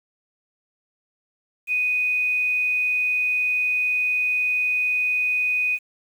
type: tone with quantisation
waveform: sine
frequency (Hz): 2489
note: D#7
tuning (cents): 0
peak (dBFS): -19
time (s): 1.67-5.79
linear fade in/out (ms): 50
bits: 8
effects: none